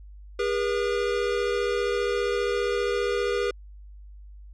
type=tone pair together; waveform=square; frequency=406.1 / 481.1 Hz; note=G#4 / B4; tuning=-39 / -45 cents; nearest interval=minor third; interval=294 cents; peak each=-27 dBFS; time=0.39-3.51 s; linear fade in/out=5 ms; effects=added 50 Hz sine -42 dBFS peak until 4.53 s + low-pass 5000 Hz 12 dB/octave